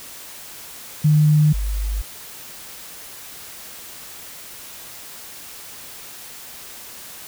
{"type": "tone pair in turn", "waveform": "sine", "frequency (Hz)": [151.4, 50.52], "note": ["D#3", "G#1"], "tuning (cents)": [-47, -47], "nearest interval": "octave + perfect fifth", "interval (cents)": 1900, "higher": "first", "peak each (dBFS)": [-11, -20], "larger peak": "first", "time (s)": [[1.04, 1.53], [1.53, 2.02]], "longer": "neither", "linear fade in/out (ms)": 10, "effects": ["white hiss -38 dBFS RMS until 7.27 s"]}